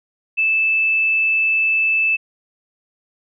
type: tone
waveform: sine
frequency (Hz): 2630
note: E7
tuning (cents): -5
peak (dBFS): -14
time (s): 0.37-2.17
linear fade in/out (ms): 20
effects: none